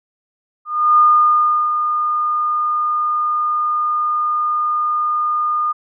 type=tone with ADSR envelope; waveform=sine; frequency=1218 Hz; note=D#6; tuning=37 cents flat; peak=-7 dBFS; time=0.65-5.73 s; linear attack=330 ms; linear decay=720 ms; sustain=-8 dB; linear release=18 ms; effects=none